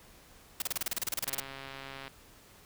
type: noise bursts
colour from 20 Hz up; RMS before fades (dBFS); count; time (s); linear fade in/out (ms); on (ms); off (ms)
white; -32; 16; 0.6-1.4; 2; 20; 32
type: click train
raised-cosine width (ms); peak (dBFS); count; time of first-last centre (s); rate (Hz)
0.3; -27; 111; 1.27-2.079; 136
effects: pink hiss -57 dBFS RMS until 2.65 s